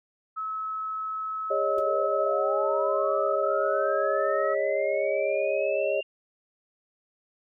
sine tone, 1293 Hz, E6, 34 cents flat, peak -29 dBFS, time 0.36-4.55 s, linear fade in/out 20 ms
sine chord, Ab suspended fourth, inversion none, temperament equal with one note detuned, 405.8 / 554.4 / 622.3 Hz, Ab4 / Db5 / Eb5, -40 / 0 / 0 cents, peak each -30 / -27 / -27 dBFS, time 1.5-6.01 s, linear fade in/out 10 ms
sine linear sweep, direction up, 370 to 2794 Hz, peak -35 dBFS, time 1.77-6.03 s, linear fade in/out 5 ms
pink noise with exponential decay, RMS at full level -46 dBFS, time 1.78-1.86 s, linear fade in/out 1 ms, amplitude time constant 16 ms
effects none

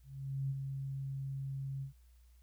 sine tone with ADSR envelope, 136.2 Hz, C#3, 30 cents flat, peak -32 dBFS, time 0.03-1.93 s, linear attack 470 ms, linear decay 37 ms, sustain -5 dB, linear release 110 ms, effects added 60 Hz sine -59 dBFS peak until 2.42 s + white hiss -75 dBFS RMS until 2.42 s

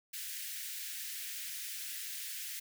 white high-pass noise, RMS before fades -42 dBFS, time 0.13-2.6 s, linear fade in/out 10 ms, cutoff 1600 Hz, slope 48 dB/octave, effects none

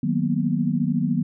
sine chord, B major seventh, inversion first, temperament equal, 155.56 / 185 / 233.1 / 246.9 Hz, D#3 / F#3 / A#3 / B3, 0 / 0 / 0 / 0 cents, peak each -25 dBFS, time 0.03-1.23 s, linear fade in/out 5 ms, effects none

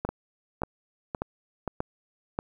two click trains, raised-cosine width 1 ms, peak -14 / -16 dBFS, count 5 / 4, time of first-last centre 0.05-2.389 / 0.09-1.677 s, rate 1.71 / 1.89 Hz, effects 9-bit

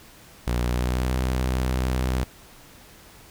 sawtooth tone with pitch glide, 60.3 to 63.52 Hz, B1 to B1, -41 to +49 cents, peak -18 dBFS, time 0.47-2.24 s, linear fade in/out 0 ms, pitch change +90 cents, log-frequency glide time 0.62-1.13 s, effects pink hiss -49 dBFS RMS until 3.3 s

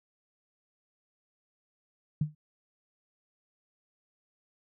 sine tone with exponential decay, 151.5 Hz, D#3, 46 cents flat, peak -21 dBFS, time 2.21-2.35 s, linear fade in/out 5 ms, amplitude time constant 29 ms, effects none

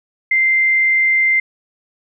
sine tone, 2087 Hz, C7, 5 cents flat, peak -11 dBFS, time 0.31-1.4 s, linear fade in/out 5 ms, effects none

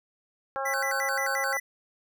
harmonic tone, 270.7 Hz, C#4, 41 cents flat, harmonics 2 / 3 / 4 / 5 / 6, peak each -33 / -33 / -36 / -35 / -40 dBFS, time 0.56-1.57 s, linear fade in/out 0 ms
square tone with vibrato, 1736 Hz, A6, 24 cents flat, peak -29 dBFS, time 0.65-1.6 s, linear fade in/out 10 ms, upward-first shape square, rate 5.7 Hz, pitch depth 230 cents each way
effects none

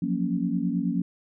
sine chord, Gb major seventh, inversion third, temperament equal with one note detuned, 174.61 / 183.93 / 233.1 / 277.2 Hz, F3 / Gb3 / Bb3 / Db4, 0 / -10 / 0 / 0 cents, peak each -29 dBFS, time 0.02-1.02 s, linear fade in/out 5 ms, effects none

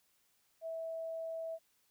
sine tone, 653 Hz, E5, 17 cents flat, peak -38 dBFS, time 0.61-1.59 s, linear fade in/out 50 ms, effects white hiss -74 dBFS RMS until 1.9 s

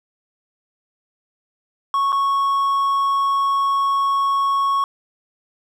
triangle tone with dropouts, 1105 Hz, C#6, 6 cents flat, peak -14 dBFS, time 1.94-4.84 s, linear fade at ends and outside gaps 1 ms, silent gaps 2.121-2.127 s, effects none

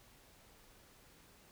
silence, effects pink hiss -63 dBFS RMS until 1.51 s

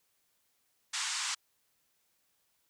white band-pass noise, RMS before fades -35 dBFS, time 0.93-1.35 s, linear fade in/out 10 ms, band 890 to 8200 Hz, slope 48 dB/octave, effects white hiss -75 dBFS RMS until 2.69 s

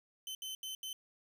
sawtooth tone bursts at uneven times, 3064 Hz, G7, 40 cents flat, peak -37 dBFS, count 4, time 0.27-0.35 / 0.42-0.55 / 0.63-0.75 / 0.83-0.93 s, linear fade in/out 2 ms, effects none

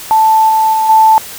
sine tone with level steps, 880 Hz, A5, in tune, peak -5 / -7 / -9 / -3 dBFS, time 0.11-1.18 s, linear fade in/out 0 ms, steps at 0.49 / 0.73 / 0.89 s, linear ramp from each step 5 ms, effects white hiss -28 dBFS RMS until 1.38 s

